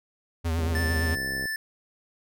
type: tone with vibrato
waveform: square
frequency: 82.1 Hz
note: E2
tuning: 6 cents flat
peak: -25 dBFS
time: 0.44-1.16 s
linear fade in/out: 20 ms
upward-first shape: sine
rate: 8.8 Hz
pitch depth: 53 cents each way
type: click train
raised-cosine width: 2 ms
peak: -24 dBFS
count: 59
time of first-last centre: 0.59-1.456 s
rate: 67 Hz
type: tone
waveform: square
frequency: 1760 Hz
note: A6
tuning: in tune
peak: -29 dBFS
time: 0.75-1.56 s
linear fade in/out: 2 ms
effects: none